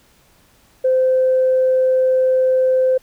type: tone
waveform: sine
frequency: 517 Hz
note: C5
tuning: 21 cents flat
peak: -11 dBFS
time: 0.84-2.98 s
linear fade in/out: 10 ms
effects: tanh soft clip ceiling -7 dBFS + pink hiss -54 dBFS RMS until 3.02 s